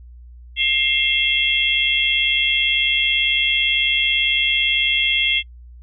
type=tone cluster; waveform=sine; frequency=2117 / 2708 / 3213 / 3351 Hz; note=C7 / E7 / G7 / G#7; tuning=+20 / +46 / +42 / +15 cents; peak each=-21 dBFS; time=0.56-5.43 s; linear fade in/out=50 ms; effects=noise-tail reverb RT60 0.1 s tail -25 dB re dry + added 60 Hz sine -38 dBFS peak until 5.82 s